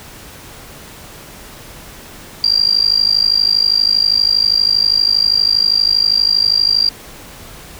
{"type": "tone with amplitude modulation", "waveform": "sine", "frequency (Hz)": 4752, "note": "D8", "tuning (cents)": 20, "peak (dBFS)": -6, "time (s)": [2.44, 6.89], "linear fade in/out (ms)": 0, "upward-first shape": "sine", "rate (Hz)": 52.5, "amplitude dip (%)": 95, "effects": ["pink hiss -36 dBFS RMS until 7.79 s"]}